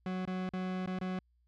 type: tone with dropouts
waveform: 40% pulse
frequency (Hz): 185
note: F#3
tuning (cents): 0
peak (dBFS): -33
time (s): 0.06-1.19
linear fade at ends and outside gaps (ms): 2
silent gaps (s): 0.253-0.275 / 0.491-0.535 / 0.861-0.873 / 0.988-1.012
effects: added 60 Hz sine -68 dBFS peak until 1.47 s + low-pass 3000 Hz 12 dB/octave